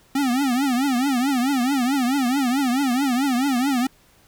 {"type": "tone with vibrato", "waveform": "square", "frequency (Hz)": 261.6, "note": "C4", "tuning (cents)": 0, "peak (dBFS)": -19, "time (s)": [0.15, 3.87], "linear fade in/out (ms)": 5, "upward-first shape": "triangle", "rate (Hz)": 4.6, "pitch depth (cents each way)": 190, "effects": ["pink hiss -56 dBFS RMS until 4.27 s"]}